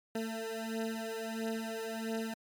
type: beating tone pair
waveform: 20% pulse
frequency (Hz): 223.2 / 224.7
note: A3 / A3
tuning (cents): +25 / +37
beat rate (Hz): 1.5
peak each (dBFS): -33 / -34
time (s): 0.15-2.34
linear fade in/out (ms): 5
effects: MP3 96 kbps